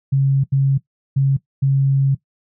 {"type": "tone bursts at uneven times", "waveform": "sine", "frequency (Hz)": 136.6, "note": "C#3", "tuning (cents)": -25, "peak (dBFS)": -12, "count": 4, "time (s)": [[0.12, 0.44], [0.52, 0.78], [1.16, 1.37], [1.62, 2.15]], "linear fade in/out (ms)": 10, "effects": ["noise-tail reverb RT60 0.1 s tail -17 dB re dry"]}